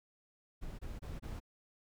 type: noise bursts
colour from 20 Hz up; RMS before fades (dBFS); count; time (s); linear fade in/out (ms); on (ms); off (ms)
brown; -43; 4; 0.61-1.402; 20; 180; 24
effects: none